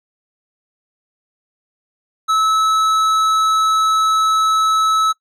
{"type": "tone with tanh clipping", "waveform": "sine", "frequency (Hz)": 1300, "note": "E6", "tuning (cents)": -24, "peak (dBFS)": -14, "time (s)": [2.28, 5.13], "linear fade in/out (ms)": 20, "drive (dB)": 12, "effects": ["noise-tail reverb RT60 0.1 s tail -22 dB re dry"]}